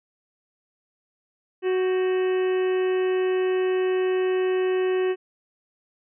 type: harmonic tone with a mistuned harmonic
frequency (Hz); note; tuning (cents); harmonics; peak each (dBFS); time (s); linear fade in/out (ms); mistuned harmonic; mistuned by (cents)
371.2; F#4; +6; 1 / 2 / 3 / 4 / 5 / 6 / 7 / 8; -20 / -37 / -39 / -42 / -38 / -48 / -40 / -44; 1.62-5.16; 50; 4; +91
effects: none